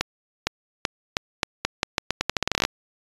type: accelerating click train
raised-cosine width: 0.2 ms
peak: -3 dBFS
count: 21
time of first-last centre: 0.01-2.651 s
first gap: 460 ms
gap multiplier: 0.83
effects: resampled to 24000 Hz